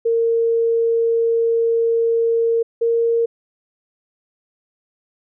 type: tone pair in turn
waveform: sine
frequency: 460 / 463.2 Hz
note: A#4 / A#4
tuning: -23 / -11 cents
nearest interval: unison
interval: 12 cents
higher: second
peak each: -14 dBFS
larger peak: neither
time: 0.05-2.63 / 2.81-3.26 s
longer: first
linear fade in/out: 10 ms
effects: none